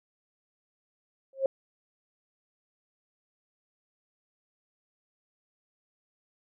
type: tone with exponential growth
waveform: sine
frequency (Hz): 537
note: C5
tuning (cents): +45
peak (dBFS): -18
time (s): 1.33-1.46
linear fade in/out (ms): 2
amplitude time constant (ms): 28
effects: none